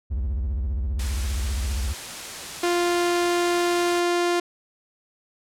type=tone with vibrato; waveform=triangle; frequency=65.41 Hz; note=C2; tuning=in tune; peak=-21 dBFS; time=0.1-1.94 s; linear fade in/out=20 ms; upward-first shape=sine; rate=15 Hz; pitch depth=300 cents each way
type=noise; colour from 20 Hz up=white; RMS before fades=-34 dBFS; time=0.99-4 s; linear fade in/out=5 ms
type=tone; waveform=sawtooth; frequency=349.2 Hz; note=F4; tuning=in tune; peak=-16 dBFS; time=2.63-4.4 s; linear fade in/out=5 ms
effects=low-pass 9000 Hz 12 dB/octave